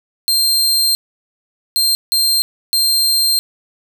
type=tone bursts at uneven times; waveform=sawtooth; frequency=4175 Hz; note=C8; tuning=5 cents flat; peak=-9 dBFS; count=4; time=0.28-0.95 / 1.76-1.95 / 2.12-2.42 / 2.73-3.39 s; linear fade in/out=0 ms; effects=7-bit